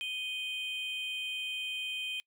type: tone pair together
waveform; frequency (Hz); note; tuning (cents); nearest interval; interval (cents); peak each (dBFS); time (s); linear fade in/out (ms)
triangle; 2489 / 3136; D#7 / G7; 0 / 0; major third; 400; -36 / -35; 0.01-2.2; 0
effects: noise-tail reverb RT60 0.1 s tail -25 dB re dry